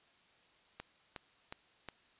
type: click train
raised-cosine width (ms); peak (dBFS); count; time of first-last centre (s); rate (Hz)
0.3; -27; 4; 0.8-1.887; 2.76
effects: white hiss -67 dBFS RMS until 2.19 s + resampled to 8000 Hz